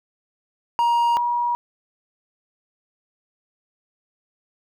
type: tone pair in turn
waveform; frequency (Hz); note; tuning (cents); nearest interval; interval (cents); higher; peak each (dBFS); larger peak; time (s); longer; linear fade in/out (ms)
triangle / sine; 944 / 958.3; A#5 / A#5; +22 / +48; unison; 26; second; -14 / -19; first; 0.79-1.17 / 1.17-1.55; neither; 0
effects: none